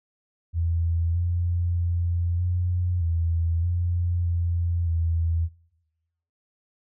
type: tone with pitch steps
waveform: sine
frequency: 83.8 / 86.9 / 86.3 / 89.1 / 83.4 / 87.3 / 85.8 / 82.9 Hz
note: E2 / F2 / F2 / F2 / E2 / F2 / F2 / E2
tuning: +29 / -8 / -20 / +35 / +21 / 0 / -30 / +10 cents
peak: -21 dBFS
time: 0.53-5.49 s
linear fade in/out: 50 ms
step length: 620 ms
effects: noise-tail reverb RT60 1.0 s tail -22 dB re dry